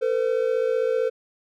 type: tone pair together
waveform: triangle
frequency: 453.5 / 509 Hz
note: A#4 / C5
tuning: -48 / -48 cents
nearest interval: major second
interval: 200 cents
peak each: -21 dBFS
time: 0.01-1.1 s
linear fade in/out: 20 ms
effects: none